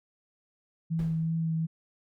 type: tone with vibrato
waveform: sine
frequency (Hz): 162.6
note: E3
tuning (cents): -23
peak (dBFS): -26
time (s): 0.9-1.67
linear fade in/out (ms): 20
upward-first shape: triangle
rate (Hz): 2.7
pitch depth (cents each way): 16
type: noise with exponential decay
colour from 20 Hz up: brown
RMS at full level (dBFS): -38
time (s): 0.99-1.44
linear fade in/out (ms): 0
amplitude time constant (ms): 97
effects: none